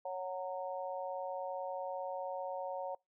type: harmonic tone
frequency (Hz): 184.5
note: F#3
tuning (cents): -5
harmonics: 3 / 4 / 5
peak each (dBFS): -40 / -42 / -44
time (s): 0.05-2.95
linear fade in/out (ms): 5
effects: noise-tail reverb RT60 0.2 s tail -25 dB re dry